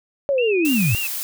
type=linear sweep; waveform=sine; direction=down; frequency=574 to 93 Hz; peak=-16 dBFS; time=0.29-0.95 s; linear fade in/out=0 ms
type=tone with vibrato; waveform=sine; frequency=2614 Hz; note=E7; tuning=15 cents flat; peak=-24 dBFS; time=0.38-1.07 s; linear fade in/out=2 ms; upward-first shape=sine; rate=3.7 Hz; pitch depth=120 cents each way
type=noise; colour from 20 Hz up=blue; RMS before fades=-27 dBFS; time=0.65-1.23 s; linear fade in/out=0 ms
effects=none